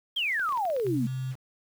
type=exponential sweep; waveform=sine; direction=down; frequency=3322 to 209.7 Hz; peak=-25 dBFS; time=0.16-1.07 s; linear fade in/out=10 ms
type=clicks; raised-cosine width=0.3 ms; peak=-28 dBFS; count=9; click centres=0.396 / 0.491 / 0.524 / 0.574 / 0.653 / 0.701 / 0.765 / 0.799 / 0.867 s
type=tone; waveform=sine; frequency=130.2 Hz; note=C3; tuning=8 cents flat; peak=-29 dBFS; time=0.84-1.36 s; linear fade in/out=50 ms
effects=8-bit